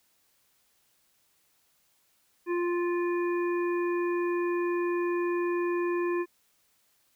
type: harmonic tone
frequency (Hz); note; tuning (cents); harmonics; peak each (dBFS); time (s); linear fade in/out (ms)
349.2; F4; 0; 1 / 3 / 5 / 7; -26 / -36 / -40 / -43; 2.46-6.26; 50
effects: white hiss -69 dBFS RMS until 7.15 s